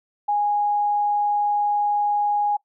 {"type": "tone", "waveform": "sine", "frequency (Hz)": 826, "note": "G#5", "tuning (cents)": -10, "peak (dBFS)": -18, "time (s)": [0.28, 2.57], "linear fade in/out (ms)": 10, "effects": ["noise-tail reverb RT60 0.1 s tail -21 dB re dry"]}